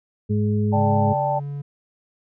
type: harmonic tone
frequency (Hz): 104.9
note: G#2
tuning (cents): +18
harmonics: 1 / 2 / 4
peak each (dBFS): -20 / -22 / -28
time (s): 0.29-1.14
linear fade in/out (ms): 20
type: chord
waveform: sine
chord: D suspended fourth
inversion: none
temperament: just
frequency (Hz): 587.3 / 783.1 / 881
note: D5 / G5 / A5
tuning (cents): 0 / -2 / +2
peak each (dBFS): -24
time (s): 0.72-1.4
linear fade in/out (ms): 20
type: tone with pitch glide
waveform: triangle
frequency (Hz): 138.59 to 142.65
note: C#3 to C#3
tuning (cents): 0 to +50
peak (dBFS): -25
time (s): 0.75-1.62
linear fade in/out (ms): 10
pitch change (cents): +50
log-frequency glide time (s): 1.07-1.46
effects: none